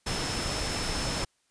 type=tone in noise; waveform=sine; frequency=5274 Hz; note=E8; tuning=in tune; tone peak=-37 dBFS; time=0.06-1.25 s; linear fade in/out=10 ms; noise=pink; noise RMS=-31 dBFS; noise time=0.06-1.25 s; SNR=-9 dB; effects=white hiss -71 dBFS RMS until 1.5 s + resampled to 22050 Hz